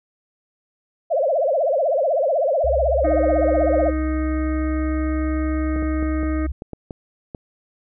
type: tone with vibrato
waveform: sine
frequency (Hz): 597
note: D5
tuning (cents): +28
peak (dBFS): -16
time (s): 1.1-3.91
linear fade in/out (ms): 20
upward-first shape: triangle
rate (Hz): 16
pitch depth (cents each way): 290
type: tone with pitch glide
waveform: sine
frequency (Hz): 65.41 to 67.05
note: C2 to C2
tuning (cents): 0 to +43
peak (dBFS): -22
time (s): 2.64-6.52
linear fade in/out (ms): 5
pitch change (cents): +43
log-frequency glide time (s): 3.37-5.42
type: harmonic tone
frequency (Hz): 311.1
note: D#4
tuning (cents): 0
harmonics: 1 / 2 / 4 / 5 / 6 / 7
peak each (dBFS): -22 / -32 / -35 / -42 / -41 / -42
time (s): 3.04-6.47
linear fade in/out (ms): 10
type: clicks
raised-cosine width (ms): 2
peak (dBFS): -18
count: 8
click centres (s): 5.762 / 5.826 / 6.027 / 6.231 / 6.621 / 6.733 / 6.908 / 7.348
effects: none